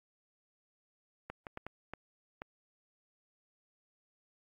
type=clicks; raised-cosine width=0.5 ms; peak=-26 dBFS; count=6; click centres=1.3 / 1.468 / 1.574 / 1.666 / 1.936 / 2.419 s; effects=AAC 64 kbps